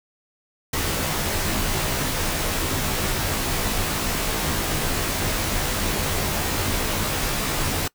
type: noise with comb filter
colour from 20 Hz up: pink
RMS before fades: -24 dBFS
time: 0.73-7.88 s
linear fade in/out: 5 ms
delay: 17 ms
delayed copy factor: -0.95
effects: noise-tail reverb RT60 0.1 s tail -23 dB re dry